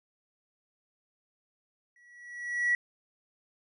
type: tone with exponential growth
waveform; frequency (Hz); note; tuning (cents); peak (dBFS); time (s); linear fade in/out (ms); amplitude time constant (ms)
triangle; 1933; B6; -38; -18; 1.96-2.75; 2; 170
effects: tanh soft clip ceiling -20 dBFS + resampled to 24000 Hz